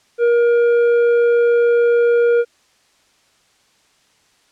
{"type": "tone with tanh clipping", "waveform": "sine", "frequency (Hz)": 473.4, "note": "A#4", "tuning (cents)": 27, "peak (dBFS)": -12, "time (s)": [0.18, 2.45], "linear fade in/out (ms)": 50, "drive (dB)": 7, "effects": ["white hiss -57 dBFS RMS until 4.51 s", "low-pass 7000 Hz 12 dB/octave"]}